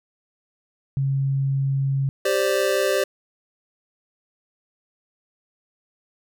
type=tone; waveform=sine; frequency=136.6 Hz; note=C#3; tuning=25 cents flat; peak=-19 dBFS; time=0.97-2.09 s; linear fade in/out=0 ms
type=chord; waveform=square; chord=G suspended fourth; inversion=none; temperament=just; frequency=392 / 522.7 / 588 Hz; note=G4 / C5 / D5; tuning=0 / -2 / +2 cents; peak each=-24 dBFS; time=2.25-3.04 s; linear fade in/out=5 ms
effects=none